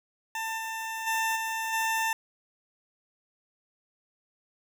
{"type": "tone with level steps", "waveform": "20% pulse", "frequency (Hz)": 894, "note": "A5", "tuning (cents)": 27, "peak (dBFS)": [-26, -28, -21, -25, -21], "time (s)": [0.35, 2.13], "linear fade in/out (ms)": 2, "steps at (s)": [0.57, 1.06, 1.35, 1.72], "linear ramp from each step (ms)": 20, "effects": []}